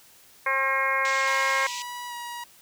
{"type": "harmonic tone", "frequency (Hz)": 268.7, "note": "C4", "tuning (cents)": 46, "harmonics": [2, 3, 4, 5, 6, 7, 8, 9], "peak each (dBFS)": [-32, -38, -26, -38, -29, -31, -27, -38], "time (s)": [0.46, 1.67], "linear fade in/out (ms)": 5}
{"type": "band-pass noise", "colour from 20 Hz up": "pink", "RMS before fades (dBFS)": -36, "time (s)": [1.05, 1.82], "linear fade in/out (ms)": 0, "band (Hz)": [2300, 8000], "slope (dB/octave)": 96}
{"type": "tone with pitch glide", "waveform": "sawtooth", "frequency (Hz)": [974, 957.3], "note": ["B5", "A#5"], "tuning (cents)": [-24, 46], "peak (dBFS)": -30, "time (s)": [1.27, 2.44], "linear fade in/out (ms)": 5, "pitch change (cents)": -30, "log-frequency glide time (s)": [2.08, 2.13]}
{"effects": ["white hiss -54 dBFS RMS until 2.61 s"]}